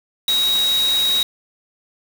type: tone in noise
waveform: sine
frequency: 3810 Hz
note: A#7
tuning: 37 cents sharp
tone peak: -15 dBFS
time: 0.28-1.23 s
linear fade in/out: 2 ms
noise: white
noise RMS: -27 dBFS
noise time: 0.28-1.23 s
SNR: +9 dB
effects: none